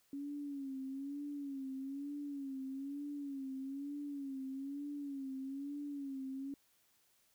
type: tone with vibrato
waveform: sine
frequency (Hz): 277.2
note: C#4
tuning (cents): 0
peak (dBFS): -40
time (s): 0.13-6.54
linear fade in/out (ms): 2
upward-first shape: sine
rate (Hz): 1.1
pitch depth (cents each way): 77
effects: white hiss -73 dBFS RMS until 7.34 s